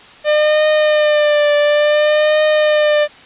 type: tone with vibrato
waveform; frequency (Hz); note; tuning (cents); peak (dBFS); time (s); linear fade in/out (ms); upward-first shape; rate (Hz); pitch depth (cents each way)
45% pulse; 600; D5; +37; -10; 0.24-3.08; 50; triangle; 0.57; 41
effects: white hiss -40 dBFS RMS until 3.25 s + resampled to 8000 Hz